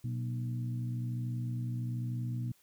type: harmonic tone with a mistuned harmonic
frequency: 61.1 Hz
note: B1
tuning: 18 cents flat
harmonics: 2 / 3 / 4 / 5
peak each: -33 / -47 / -43 / -49 dBFS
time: 0.04-2.52 s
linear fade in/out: 5 ms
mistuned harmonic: 4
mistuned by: -59 cents
effects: white hiss -67 dBFS RMS until 2.62 s